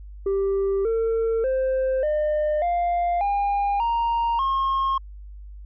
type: tone with pitch steps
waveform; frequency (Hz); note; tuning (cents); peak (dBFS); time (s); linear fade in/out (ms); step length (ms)
sine; 392 / 452.9 / 523.3 / 604.5 / 698.5 / 807 / 932.3 / 1077.2; G4 / A#4 / C5 / D5 / F5 / G#5 / A#5 / C#6; 0 / -50 / 0 / +50 / 0 / -50 / 0 / -50; -17; 0.26-4.98; 5; 590
effects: tanh soft clip ceiling -19 dBFS + added 50 Hz sine -37 dBFS peak until 5.65 s